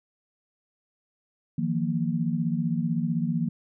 sine chord, Eb suspended second, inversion none, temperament equal with one note detuned, 158.92 / 174.61 / 233.1 Hz, Eb3 / F3 / Bb3, +37 / 0 / 0 cents, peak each -28 dBFS, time 1.58-3.49 s, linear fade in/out 5 ms, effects none

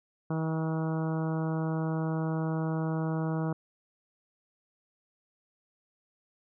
harmonic tone, 160 Hz, D#3, 49 cents sharp, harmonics 1 / 2 / 3 / 4 / 5 / 6 / 7 / 8 / 9, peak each -29 / -35 / -39 / -41 / -43 / -45 / -46 / -47 / -48 dBFS, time 0.3-3.53 s, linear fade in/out 5 ms, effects none

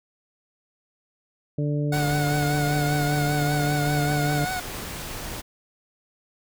harmonic tone, 146.8 Hz, D3, in tune, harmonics 1 / 2 / 3 / 4, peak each -23 / -29 / -33 / -35 dBFS, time 1.58-4.45 s, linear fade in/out 5 ms
pink noise, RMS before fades -34 dBFS, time 1.92-5.42 s, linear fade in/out 20 ms
25% pulse tone with vibrato, 732 Hz, F#5, 19 cents flat, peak -23 dBFS, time 1.92-4.6 s, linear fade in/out 5 ms, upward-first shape triangle, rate 5.1 Hz, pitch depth 52 cents each way
effects none

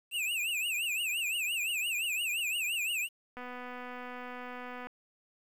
square tone with vibrato, 2637 Hz, E7, in tune, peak -31 dBFS, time 0.11-3.09 s, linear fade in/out 50 ms, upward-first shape triangle, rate 5.8 Hz, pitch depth 190 cents each way
click train, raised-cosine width 0.5 ms, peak -29 dBFS, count 373, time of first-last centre 3.37-4.87 s, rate 248 Hz
effects 10-bit

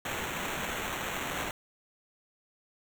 blue noise with sample-and-hold, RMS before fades -35 dBFS, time 0.05-1.51 s, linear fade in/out 2 ms, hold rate 4900 Hz, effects none

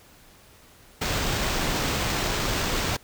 pink noise with sample-and-hold, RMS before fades -26 dBFS, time 1.01-2.97 s, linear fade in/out 10 ms, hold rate 11025 Hz, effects pink hiss -53 dBFS RMS until 3.03 s

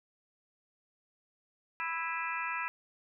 harmonic tone with a mistuned harmonic, 329.6 Hz, E4, in tune, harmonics 3 / 4 / 5 / 6 / 7 / 8, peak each -38 / -39 / -40 / -41 / -41 / -42 dBFS, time 1.8-2.68 s, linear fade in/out 0 ms, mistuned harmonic 7, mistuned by +73 cents, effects none

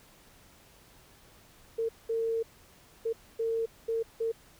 sine tone bursts at uneven times, 454.3 Hz, A#4, 45 cents flat, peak -27 dBFS, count 6, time 1.78-1.89 / 2.09-2.43 / 3.05-3.13 / 3.39-3.66 / 3.88-4.03 / 4.2-4.32 s, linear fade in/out 10 ms, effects pink hiss -58 dBFS RMS until 4.59 s

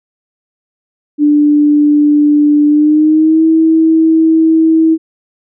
sine tone with pitch glide, 295.2 to 321.9 Hz, D4 to E4, +9 to -41 cents, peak -5 dBFS, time 1.18-4.98 s, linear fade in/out 50 ms, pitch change +150 cents, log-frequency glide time 2.67-3.44 s, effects none

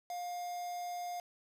triangle tone with quantisation, 708 Hz, F5, 23 cents sharp, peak -36 dBFS, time 0.1-1.2 s, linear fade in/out 2 ms, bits 8, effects resampled to 32000 Hz

